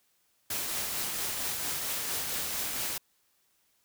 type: noise with tremolo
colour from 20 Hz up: white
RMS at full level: -32 dBFS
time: 0.5-2.98 s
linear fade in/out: 5 ms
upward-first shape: triangle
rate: 4.4 Hz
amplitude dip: 30%
effects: white hiss -71 dBFS RMS until 3.84 s